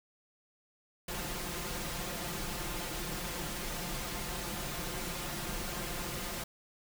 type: noise with comb filter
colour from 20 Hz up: pink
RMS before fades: -38 dBFS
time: 1.08-6.44 s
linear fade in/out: 5 ms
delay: 5.7 ms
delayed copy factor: +0.65
effects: none